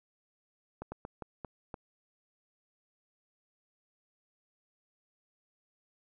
slowing click train, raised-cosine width 1 ms, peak -26 dBFS, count 6, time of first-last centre 0.82-1.742 s, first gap 100 ms, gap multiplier 1.31, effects none

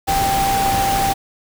sine tone in noise, 785 Hz, G5, 2 cents sharp, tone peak -16 dBFS, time 0.07-1.14 s, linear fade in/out 20 ms, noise pink, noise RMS -22 dBFS, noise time 0.07-1.14 s, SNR +3 dB, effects none

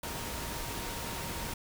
sine tone in noise, 932.3 Hz, A#5, in tune, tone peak -46 dBFS, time 0.03-1.54 s, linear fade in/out 5 ms, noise pink, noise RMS -38 dBFS, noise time 0.03-1.54 s, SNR -11 dB, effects none

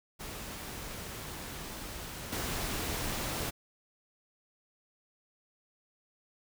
pink noise with level steps, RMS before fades -42 / -35 dBFS, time 0.19-3.51 s, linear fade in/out 20 ms, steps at 2.32 s, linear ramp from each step 5 ms, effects none

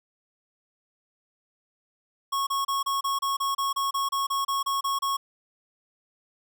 square tone bursts, 1100 Hz, C#6, 14 cents flat, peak -25 dBFS, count 16, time 2.32-5.17 s, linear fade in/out 10 ms, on 150 ms, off 30 ms, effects none

